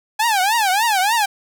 sawtooth tone with vibrato, 833 Hz, G#5, 5 cents sharp, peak -11 dBFS, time 0.19-1.26 s, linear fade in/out 10 ms, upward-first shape triangle, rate 3.4 Hz, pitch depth 250 cents each way, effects none

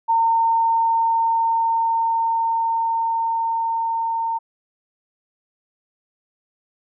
sine tone with level ramp, 912 Hz, A#5, 38 cents flat, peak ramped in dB -14 to -20 dBFS, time 0.08-4.39 s, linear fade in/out 20 ms, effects none

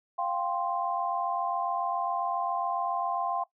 sine chord, F suspended second, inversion none, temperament just, 698.5 / 785.8 / 1047.7 Hz, F5 / G5 / C6, 0 / +4 / +2 cents, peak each -32 dBFS, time 0.18-3.44 s, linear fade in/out 10 ms, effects noise-tail reverb RT60 0.1 s tail -17 dB re dry

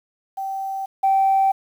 sine tone pair in turn, 776 / 776 Hz, G5 / G5, -18 / -18 cents, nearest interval unison, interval 0 cents, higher neither, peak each -24 / -13 dBFS, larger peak second, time 0.37-0.86 / 1.03-1.52 s, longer neither, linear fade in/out 10 ms, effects tanh soft clip ceiling -10 dBFS + 8-bit

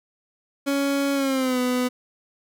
30% pulse tone with pitch glide, 279.1 to 250.1 Hz, C#4 to B3, +12 to +22 cents, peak -18 dBFS, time 0.66-1.89 s, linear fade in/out 20 ms, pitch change -190 cents, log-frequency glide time 1.14-1.59 s, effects none

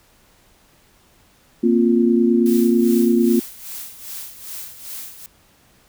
sine chord, Bb suspended second, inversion none, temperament just, 233.1 / 262.2 / 349.6 Hz, Bb3 / C4 / F4, 0 / +4 / +2 cents, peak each -15 / -20 / -17 dBFS, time 1.63-3.4 s, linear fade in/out 10 ms
blue noise with tremolo, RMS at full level -31 dBFS, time 2.46-5.26 s, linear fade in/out 0 ms, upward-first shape sine, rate 2.5 Hz, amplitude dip 70%
effects pink hiss -55 dBFS RMS until 5.88 s

